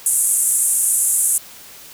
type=band-pass noise; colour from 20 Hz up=white; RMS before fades=-17 dBFS; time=0.06-1.38 s; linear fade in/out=2 ms; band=7800 to 11000 Hz; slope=48 dB/octave; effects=white hiss -40 dBFS RMS until 1.93 s